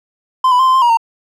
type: tone with pitch steps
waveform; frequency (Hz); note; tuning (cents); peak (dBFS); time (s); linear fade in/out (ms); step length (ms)
triangle; 1034 / 992 / 1045 / 1035 / 1051 / 953 / 917; C6 / B5 / C6 / C6 / C6 / A#5 / A#5; -21 / +7 / -2 / -19 / +7 / +38 / -29; -6; 0.44-0.972; 5; 76
effects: none